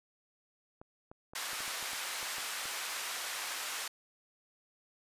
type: clicks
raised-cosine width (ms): 1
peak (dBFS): -35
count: 11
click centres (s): 0.815 / 1.115 / 1.335 / 1.532 / 1.605 / 1.679 / 1.827 / 1.933 / 2.229 / 2.383 / 2.656
type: band-pass noise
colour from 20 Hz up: pink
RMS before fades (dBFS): -39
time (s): 1.35-3.88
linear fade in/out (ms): 5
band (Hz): 1100 to 13000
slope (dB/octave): 12
effects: resampled to 32000 Hz